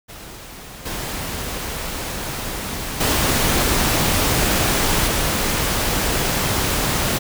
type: noise with level steps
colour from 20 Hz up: pink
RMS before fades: -37 / -27 / -18 / -20 dBFS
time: 0.08-7.19 s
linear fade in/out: 20 ms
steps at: 0.85 / 3 / 5.07 s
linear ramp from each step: 10 ms
effects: none